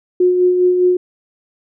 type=tone with tremolo; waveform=sine; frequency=361.6 Hz; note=F#4; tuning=40 cents flat; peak=-8 dBFS; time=0.2-0.97 s; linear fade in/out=5 ms; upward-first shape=sine; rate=4.9 Hz; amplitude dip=40%; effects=none